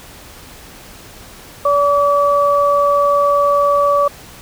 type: tone pair together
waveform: sine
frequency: 573 / 1147.6 Hz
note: D5 / D6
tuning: -43 / -40 cents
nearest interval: octave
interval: 1203 cents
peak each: -13 dBFS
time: 1.65-4.08 s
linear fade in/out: 5 ms
effects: pink hiss -38 dBFS RMS until 4.41 s